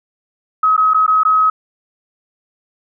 sine tone with dropouts, 1274 Hz, D#6, 41 cents sharp, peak -9 dBFS, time 0.63-1.5 s, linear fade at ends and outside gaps 5 ms, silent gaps 0.766-0.777 / 0.936-0.944 / 1.065-1.078 / 1.234-1.25 s, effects none

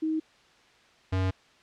sine / square tone pair in turn, 315.6 / 93.83 Hz, D#4 / F#2, +25 / +25 cents, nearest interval octave + major sixth, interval 2100 cents, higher first, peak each -25 dBFS, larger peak neither, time 0.02-0.2 / 1.12-1.31 s, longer second, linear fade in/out 10 ms, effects white hiss -59 dBFS RMS until 1.62 s + low-pass 4000 Hz 12 dB/octave

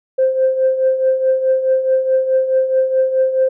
sine tone with tremolo, 523.3 Hz, C5, in tune, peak -8 dBFS, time 0.18-3.49 s, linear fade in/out 10 ms, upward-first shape triangle, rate 4.7 Hz, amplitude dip 70%, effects tanh soft clip ceiling -6 dBFS

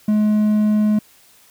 triangle tone, 212 Hz, G#3, 36 cents sharp, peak -11 dBFS, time 0.08-0.99 s, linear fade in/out 5 ms, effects white hiss -51 dBFS RMS until 1.5 s

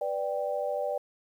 sine chord, G major, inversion first, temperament equal, 493.9 / 587.3 / 784 Hz, B4 / D5 / G5, 0 / 0 / 0 cents, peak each -34 / -30 / -35 dBFS, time 0.01-0.98 s, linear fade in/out 5 ms, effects 10-bit

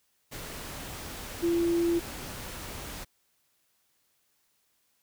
sine tone in noise, 340.1 Hz, F4, 46 cents flat, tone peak -23 dBFS, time 1.42-2 s, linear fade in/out 20 ms, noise pink, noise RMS -40 dBFS, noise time 0.31-3.05 s, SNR +14 dB, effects white hiss -72 dBFS RMS until 5.02 s

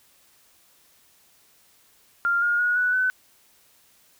sine tone with pitch steps, 1395 / 1422.7 / 1450.9 / 1479.7 / 1509 Hz, F6 / F6 / F#6 / F#6 / F#6, -2 / +32 / -34 / 0 / +34 cents, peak -19 dBFS, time 2.25-3.1 s, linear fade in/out 0 ms, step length 170 ms, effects white hiss -59 dBFS RMS until 4.19 s

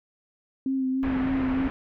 sine tone with vibrato, 263.6 Hz, C4, 13 cents sharp, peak -23 dBFS, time 0.66-1.68 s, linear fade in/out 2 ms, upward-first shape sine, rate 3.3 Hz, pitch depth 26 cents each way
pink low-pass noise, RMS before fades -33 dBFS, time 1.03-1.7 s, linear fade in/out 0 ms, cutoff 2300 Hz, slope 24 dB/octave
effects none

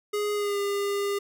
square tone with pitch glide, 415.3 to 403 Hz, G#4 to G4, 0 to +48 cents, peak -26 dBFS, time 0.13-1.19 s, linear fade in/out 10 ms, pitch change -52 cents, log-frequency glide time 0.34-0.58 s, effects none

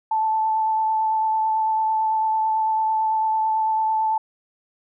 sine tone with vibrato, 877 Hz, A5, 6 cents flat, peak -18 dBFS, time 0.11-4.18 s, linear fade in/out 5 ms, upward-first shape sine, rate 9 Hz, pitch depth 12 cents each way, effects none

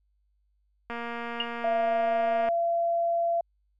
click train, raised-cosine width 0.5 ms, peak -21 dBFS, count 374, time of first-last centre 0.9-2.487 s, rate 235 Hz
sine tone with exponential decay, 2850 Hz, F7, 34 cents sharp, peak -22 dBFS, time 1.4-1.49 s, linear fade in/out 2 ms, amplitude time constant 19 ms
sine tone, 680 Hz, F5, 46 cents flat, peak -23 dBFS, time 1.64-3.41 s, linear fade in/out 5 ms
effects added 50 Hz sine -67 dBFS peak until 3.79 s

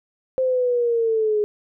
sine linear sweep, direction down, 523.3 to 415.3 Hz, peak -17 dBFS, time 0.38-1.44 s, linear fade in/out 0 ms, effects none

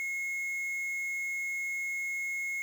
triangle tone with quantisation, 2166 Hz, C#7, 41 cents flat, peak -30 dBFS, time 0-2.62 s, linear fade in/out 0 ms, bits 8, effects none

